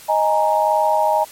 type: chord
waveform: sine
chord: D# suspended fourth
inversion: none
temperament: equal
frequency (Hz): 622.3 / 830.6 / 932.3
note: D#5 / G#5 / A#5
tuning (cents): 0 / 0 / 0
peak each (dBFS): -18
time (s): 0.08-1.25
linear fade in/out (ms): 20
effects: white hiss -41 dBFS RMS until 1.31 s + MP3 64 kbps